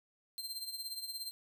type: tone with tremolo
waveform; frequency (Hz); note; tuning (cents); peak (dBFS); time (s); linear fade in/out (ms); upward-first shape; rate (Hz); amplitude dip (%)
sawtooth; 4150; C8; -15; -34; 0.38-1.31; 0; triangle; 17; 75
effects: none